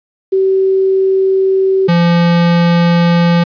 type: tone pair in turn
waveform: sine / square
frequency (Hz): 383 / 171.5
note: G4 / F3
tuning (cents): -40 / -31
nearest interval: octave + major second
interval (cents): 1391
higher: first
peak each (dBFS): -8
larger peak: neither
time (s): 0.32-1.88 / 1.88-3.44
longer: neither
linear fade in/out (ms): 10
effects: resampled to 11025 Hz + 8-bit